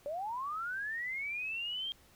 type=linear sweep; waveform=sine; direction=up; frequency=554.4 to 3217 Hz; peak=-35 dBFS; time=0.06-1.92 s; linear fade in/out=0 ms; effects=pink hiss -63 dBFS RMS until 2.15 s